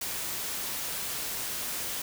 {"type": "noise", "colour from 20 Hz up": "white", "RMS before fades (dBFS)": -34, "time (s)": [0.01, 2.02], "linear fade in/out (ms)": 5, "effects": []}